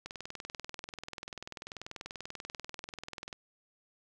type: click train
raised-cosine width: 0.2 ms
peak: -24 dBFS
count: 68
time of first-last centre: 0.06-3.328 s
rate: 20.5 Hz
effects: none